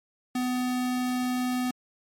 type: tone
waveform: square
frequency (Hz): 250.6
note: B3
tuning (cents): +25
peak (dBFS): -26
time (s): 0.35-1.71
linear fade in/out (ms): 5
effects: MP3 64 kbps